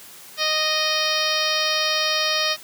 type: harmonic tone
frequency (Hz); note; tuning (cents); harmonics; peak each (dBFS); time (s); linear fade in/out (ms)
620; D#5; -6; 1 / 2 / 3 / 4 / 5 / 6 / 7 / 8 / 9; -28 / -28 / -28 / -28 / -28 / -28 / -28 / -28 / -28; 0.37-2.57; 50
effects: white hiss -43 dBFS RMS until 2.63 s + high-pass 80 Hz 12 dB/octave